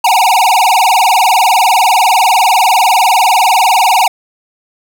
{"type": "tone with vibrato", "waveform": "square", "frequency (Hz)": 836, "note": "G#5", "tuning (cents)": 11, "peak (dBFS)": -7, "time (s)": [0.04, 4.08], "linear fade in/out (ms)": 5, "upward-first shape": "sine", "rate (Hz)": 20, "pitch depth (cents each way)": 250, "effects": []}